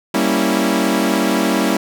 sawtooth chord, G diminished seventh, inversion none, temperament equal with one note detuned, 196 / 233.1 / 277.2 / 328.3 Hz, G3 / Bb3 / Db4 / Fb4, 0 / 0 / 0 / -7 cents, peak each -16 dBFS, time 0.14-1.77 s, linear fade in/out 5 ms, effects none

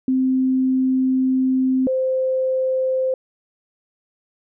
sine tone pair in turn, 260.2 / 520.4 Hz, C4 / C5, -9 / -9 cents, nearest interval octave, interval 1200 cents, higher second, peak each -15 / -17 dBFS, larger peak first, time 0.08-1.87 / 1.87-3.14 s, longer first, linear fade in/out 2 ms, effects none

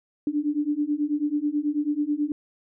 sine beating tone pair, 290.2 / 299.4 Hz, D4 / D4, -21 / +33 cents, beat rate 9.2 Hz, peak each -26 / -25 dBFS, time 0.27-2.32 s, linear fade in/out 2 ms, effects none

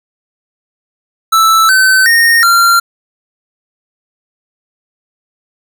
square tone with pitch steps, 1319 / 1529 / 1849 / 1379 Hz, E6 / G6 / A#6 / F6, +1 / -44 / -15 / -22 cents, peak -6 dBFS, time 1.32-2.8 s, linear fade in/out 10 ms, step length 370 ms, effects none

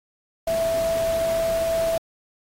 sine tone in noise, 659.3 Hz, E5, in tune, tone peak -20 dBFS, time 0.47-1.98 s, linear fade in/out 5 ms, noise pink, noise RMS -34 dBFS, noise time 0.47-1.98 s, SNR +11 dB, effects AAC 48 kbps

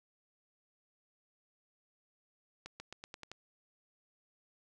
accelerating click train, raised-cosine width 0.2 ms, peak -28 dBFS, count 7, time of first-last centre 2.66-3.316 s, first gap 140 ms, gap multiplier 0.9, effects none

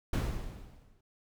brown noise with exponential decay, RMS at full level -26 dBFS, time 0.13-1.01 s, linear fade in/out 5 ms, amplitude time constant 190 ms, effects none

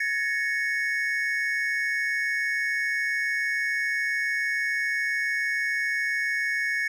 triangle tone cluster, 1700 / 1840 / 2207 Hz, G#6 / A#6 / C#7, +40 / -23 / -8 cents, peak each -27 dBFS, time 0-6.88 s, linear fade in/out 5 ms, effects none

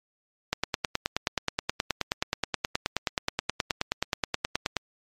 click train, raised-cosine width 0.2 ms, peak -7 dBFS, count 41, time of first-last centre 0.53-4.767 s, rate 9.44 Hz, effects MP3 64 kbps

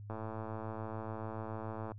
click train, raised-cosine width 1 ms, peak -28 dBFS, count 201, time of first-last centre 0.1-1.918 s, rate 110 Hz, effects noise-tail reverb RT60 0.1 s tail -25 dB re dry + added 103 Hz sine -45 dBFS peak until 1.98 s

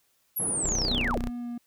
sine linear sweep, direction down, 11650 to 120 Hz, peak -26 dBFS, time 0.36-1.19 s, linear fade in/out 10 ms
pink band-pass noise, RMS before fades -37 dBFS, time 0.39-1.11 s, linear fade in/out 10 ms, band 130 to 640 Hz, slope 12 dB/octave
sawtooth tone, 30.87 Hz, B0, in tune, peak -26 dBFS, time 0.64-1.3 s, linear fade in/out 10 ms
triangle tone with vibrato, 240.3 Hz, B3, 47 cents flat, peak -30 dBFS, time 0.9-1.58 s, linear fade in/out 5 ms, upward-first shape sine, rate 2.8 Hz, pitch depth 10 cents each way
effects white hiss -69 dBFS RMS until 1.66 s

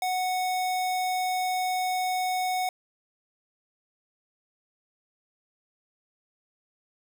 square tone, 738 Hz, F#5, 5 cents flat, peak -26 dBFS, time 0.02-2.69 s, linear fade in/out 2 ms, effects none

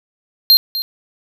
square tone with echo, 4186 Hz, C8, in tune, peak -6 dBFS, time 0.5-0.57 s, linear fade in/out 0 ms, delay 250 ms, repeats 1, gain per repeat -13 dB, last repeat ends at 0.82 s, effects none

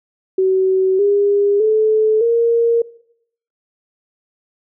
sine tone with pitch steps, 378 / 405.1 / 434.2 / 465.4 Hz, F#4 / G#4 / A4 / A#4, +37 / -43 / -23 / -3 cents, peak -11 dBFS, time 0.38-2.82 s, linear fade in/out 5 ms, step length 610 ms, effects noise-tail reverb RT60 0.7 s tail -21 dB re dry

